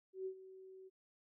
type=tone with ADSR envelope; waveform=sine; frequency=378.3 Hz; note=F#4; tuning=38 cents sharp; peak=-38 dBFS; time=0.13-0.9 s; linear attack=130 ms; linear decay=81 ms; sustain=-15 dB; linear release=29 ms; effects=none